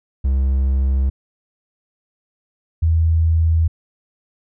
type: tone pair in turn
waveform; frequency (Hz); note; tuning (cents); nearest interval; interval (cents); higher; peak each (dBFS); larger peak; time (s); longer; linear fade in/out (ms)
triangle / sine; 66.7 / 81.52; C2 / E2; +34 / -19; minor third; 347; second; -12; neither; 0.24-1.1 / 2.82-3.68; neither; 10
effects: none